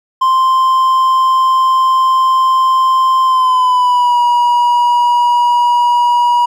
triangle tone with pitch glide, 1045 to 963.8 Hz, C6 to B5, -2 to -43 cents, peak -6 dBFS, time 0.21-6.46 s, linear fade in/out 10 ms, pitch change -141 cents, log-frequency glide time 3.24-4.19 s, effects none

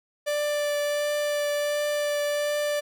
45% pulse tone with vibrato, 587.3 Hz, D5, in tune, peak -24 dBFS, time 0.26-2.81 s, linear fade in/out 20 ms, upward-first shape triangle, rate 1.4 Hz, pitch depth 11 cents each way, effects none

